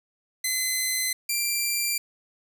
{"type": "tone pair in turn", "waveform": "10% pulse", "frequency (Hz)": [2041, 2366], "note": ["C7", "D7"], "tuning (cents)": [-44, 12], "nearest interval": "minor third", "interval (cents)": 256, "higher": "second", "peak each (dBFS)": -15, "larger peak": "neither", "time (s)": [[0.44, 1.13], [1.29, 1.98]], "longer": "neither", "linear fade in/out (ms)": 5, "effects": []}